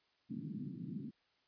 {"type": "band-pass noise", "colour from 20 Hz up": "white", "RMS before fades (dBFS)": -44, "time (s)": [0.29, 1.11], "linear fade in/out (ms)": 20, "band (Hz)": [130, 280], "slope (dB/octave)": 48, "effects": ["white hiss -75 dBFS RMS until 1.47 s", "resampled to 11025 Hz"]}